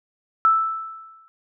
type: tone with exponential decay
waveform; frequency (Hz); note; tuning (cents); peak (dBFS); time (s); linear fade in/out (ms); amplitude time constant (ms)
sine; 1319; E6; +1; -11; 0.45-1.28; 0; 180
effects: none